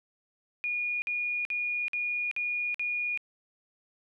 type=tone bursts; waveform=sine; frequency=2441 Hz; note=D#7; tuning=34 cents flat; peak=-28 dBFS; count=6; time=0.64-3.175 s; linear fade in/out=0 ms; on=380 ms; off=51 ms; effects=none